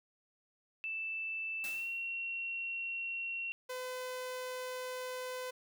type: tone with pitch glide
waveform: sine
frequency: 2647 to 2732 Hz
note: E7 to F7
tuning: +7 to -39 cents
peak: -36 dBFS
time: 0.84-3.52 s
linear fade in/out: 0 ms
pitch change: +54 cents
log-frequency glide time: 1.68-1.86 s
type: noise with exponential decay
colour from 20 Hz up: white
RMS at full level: -44 dBFS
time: 1.64-2.15 s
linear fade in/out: 0 ms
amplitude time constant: 110 ms
type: tone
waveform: sawtooth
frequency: 507 Hz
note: B4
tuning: 45 cents sharp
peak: -35 dBFS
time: 3.69-5.51 s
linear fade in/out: 10 ms
effects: none